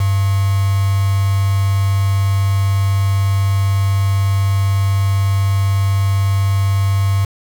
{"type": "tone with quantisation", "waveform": "sine", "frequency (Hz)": 98, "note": "G2", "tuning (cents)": 0, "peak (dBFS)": -12, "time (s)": [0, 7.25], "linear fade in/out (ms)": 5, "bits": 4, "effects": []}